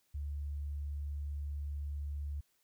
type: tone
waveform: sine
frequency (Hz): 72.3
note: D2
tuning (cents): -27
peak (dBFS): -36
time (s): 0.14-2.41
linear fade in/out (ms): 10
effects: white hiss -75 dBFS RMS until 2.63 s